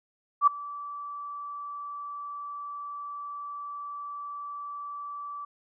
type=tone with ADSR envelope; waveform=sine; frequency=1158 Hz; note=D6; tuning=25 cents flat; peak=-13 dBFS; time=0.41-5.45 s; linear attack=63 ms; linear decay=4 ms; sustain=-22 dB; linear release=6 ms; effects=none